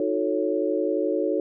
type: chord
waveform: sine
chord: D# half-diminished seventh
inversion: none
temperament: equal with one note detuned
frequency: 311.1 / 362.6 / 440 / 554.4 Hz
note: D#4 / F#4 / A4 / C#5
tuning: 0 / -35 / 0 / 0 cents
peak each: -27 dBFS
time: 0-1.4 s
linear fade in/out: 2 ms
effects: none